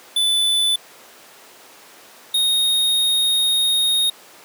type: tone pair in turn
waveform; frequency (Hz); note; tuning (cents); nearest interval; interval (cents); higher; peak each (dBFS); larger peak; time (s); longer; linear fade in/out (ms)
square; 3495 / 3723; A7 / A#7; -12 / -3; minor second; 109; second; -16; neither; 0.16-0.76 / 2.34-4.1; second; 5
effects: pink hiss -44 dBFS RMS until 4.44 s + high-pass 400 Hz 12 dB/octave